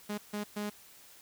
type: tone bursts at uneven times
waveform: sawtooth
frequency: 207.7 Hz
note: G#3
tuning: in tune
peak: -30 dBFS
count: 3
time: 0.09-0.18 / 0.33-0.44 / 0.56-0.7 s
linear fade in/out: 10 ms
effects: white hiss -56 dBFS RMS until 1.21 s